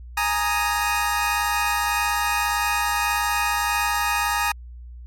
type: chord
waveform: 25% pulse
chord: Ab suspended second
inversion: none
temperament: equal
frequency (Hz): 830.6 / 932.3 / 1244.5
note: Ab5 / Bb5 / Eb6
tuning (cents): 0 / 0 / 0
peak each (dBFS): -21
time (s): 0.17-4.52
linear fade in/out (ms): 5
effects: added 60 Hz sine -36 dBFS peak until 5.06 s + MP3 64 kbps